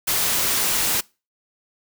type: noise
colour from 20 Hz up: white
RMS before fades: -21 dBFS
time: 0.07-1.01 s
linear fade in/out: 10 ms
effects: noise-tail reverb RT60 0.3 s tail -24 dB re dry